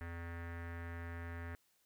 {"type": "tone with low-pass filter", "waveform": "square", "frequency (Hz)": 84.8, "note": "E2", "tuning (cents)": 50, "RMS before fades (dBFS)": -45, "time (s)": [0.01, 1.55], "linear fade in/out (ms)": 0, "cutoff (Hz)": 1800, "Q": 4.7, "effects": ["white hiss -75 dBFS RMS until 1.85 s"]}